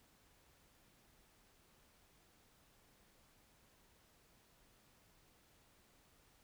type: silence
effects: pink hiss -70 dBFS RMS until 6.43 s